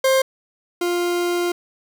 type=tone pair in turn; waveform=40% pulse; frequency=529 / 350.4 Hz; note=C5 / F4; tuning=+19 / +6 cents; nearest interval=perfect fifth; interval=713 cents; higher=first; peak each=-13 / -18 dBFS; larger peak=first; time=0.04-0.22 / 0.81-1.52 s; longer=second; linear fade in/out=5 ms; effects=none